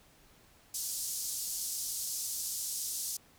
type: band-pass noise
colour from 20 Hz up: pink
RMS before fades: -37 dBFS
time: 0.74-3.17 s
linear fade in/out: 5 ms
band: 5300 to 14000 Hz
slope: 24 dB/octave
effects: pink hiss -62 dBFS RMS until 3.38 s